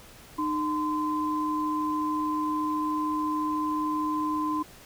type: tone pair together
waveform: sine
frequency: 305.6 / 1028 Hz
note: D#4 / C6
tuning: -31 / -31 cents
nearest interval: octave + major sixth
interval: 2100 cents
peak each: -28 dBFS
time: 0.38-4.63 s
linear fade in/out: 10 ms
effects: pink hiss -50 dBFS RMS until 4.85 s

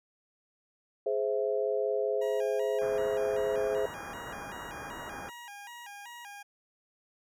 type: chord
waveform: sine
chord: Ab augmented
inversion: none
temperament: equal with one note detuned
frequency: 418.4 / 523.3 / 659.3 Hz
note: Ab4 / C5 / E5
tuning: +13 / 0 / 0 cents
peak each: -30 / -31 / -34 dBFS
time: 1.06-3.86 s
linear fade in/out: 5 ms
type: tone with vibrato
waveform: 20% pulse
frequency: 880 Hz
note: A5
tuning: in tune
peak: -39 dBFS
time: 2.21-6.43 s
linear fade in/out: 10 ms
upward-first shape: square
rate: 2.6 Hz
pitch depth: 140 cents each way
type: low-pass noise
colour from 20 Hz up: white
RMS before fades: -43 dBFS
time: 2.81-5.3 s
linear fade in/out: 10 ms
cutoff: 1700 Hz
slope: 48 dB/octave
effects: none

